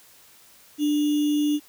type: tone with sample-and-hold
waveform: sine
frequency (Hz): 295.9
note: D4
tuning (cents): +13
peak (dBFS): -19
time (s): 0.78-1.6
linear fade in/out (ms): 50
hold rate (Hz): 3150
effects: white hiss -53 dBFS RMS until 1.68 s